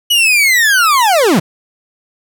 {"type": "linear sweep", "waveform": "40% pulse", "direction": "down", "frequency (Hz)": [2960, 135.5], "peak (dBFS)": -7, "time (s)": [0.1, 1.4], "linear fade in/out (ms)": 10, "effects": []}